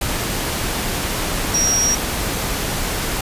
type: tone in noise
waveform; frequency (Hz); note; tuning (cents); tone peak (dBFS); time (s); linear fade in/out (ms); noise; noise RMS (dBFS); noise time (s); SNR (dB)
sine; 5670; F8; +25; -15; 1.54-1.95; 5; pink; -22; 0.01-3.21; +4
effects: resampled to 32000 Hz